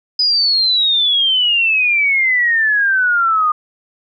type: exponential sweep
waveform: sine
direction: down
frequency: 5010 to 1212 Hz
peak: -11 dBFS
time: 0.19-3.52 s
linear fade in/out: 5 ms
effects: none